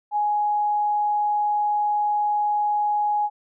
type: tone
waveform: sine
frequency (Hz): 834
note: G#5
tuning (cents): +7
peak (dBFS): -19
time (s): 0.11-3.3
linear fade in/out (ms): 50
effects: none